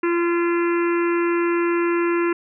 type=harmonic tone with a mistuned harmonic; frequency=343.4 Hz; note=F4; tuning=29 cents flat; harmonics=1 / 3 / 4 / 5 / 6 / 7 / 8; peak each=-18 / -28 / -30 / -32 / -34 / -35 / -36 dBFS; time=0.03-2.33 s; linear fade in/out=5 ms; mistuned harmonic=8; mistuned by=-20 cents; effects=none